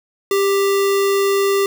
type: tone with sample-and-hold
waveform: sine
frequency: 396.1 Hz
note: G4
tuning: 18 cents sharp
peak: -13 dBFS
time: 0.31-1.66 s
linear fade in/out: 2 ms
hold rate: 1575 Hz
effects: none